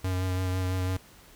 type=tone with vibrato; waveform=square; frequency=92.5 Hz; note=F#2; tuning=in tune; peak=-27 dBFS; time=0.04-0.97 s; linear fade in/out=5 ms; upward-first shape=sine; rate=6 Hz; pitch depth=18 cents each way; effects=pink hiss -54 dBFS RMS until 1.35 s